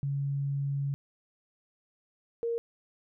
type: tone pair in turn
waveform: sine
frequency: 140 / 465.8 Hz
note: C#3 / A#4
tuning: +18 / -1 cents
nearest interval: octave + major sixth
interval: 2081 cents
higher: second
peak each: -28 dBFS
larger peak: neither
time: 0.03-0.94 / 2.43-2.58 s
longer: first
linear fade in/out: 0 ms
effects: none